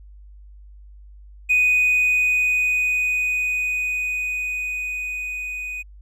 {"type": "tone with level ramp", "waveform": "triangle", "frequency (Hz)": 2489, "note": "D#7", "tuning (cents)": 0, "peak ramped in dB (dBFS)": [-11, -26], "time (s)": [1.49, 5.83], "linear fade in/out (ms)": 20, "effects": ["tanh soft clip ceiling -10 dBFS", "added 50 Hz sine -41 dBFS peak until 6.01 s"]}